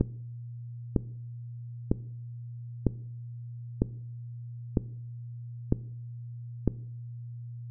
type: click train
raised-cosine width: 3 ms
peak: -9 dBFS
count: 8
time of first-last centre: 0.01-6.677 s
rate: 1.05 Hz
effects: noise-tail reverb RT60 0.6 s tail -19 dB re dry + added 119 Hz sine -38 dBFS peak until 7.7 s